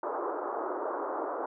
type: band-pass noise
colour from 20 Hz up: pink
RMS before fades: -34 dBFS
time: 0.03-1.46 s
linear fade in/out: 5 ms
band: 330 to 1300 Hz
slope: 48 dB/octave
effects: none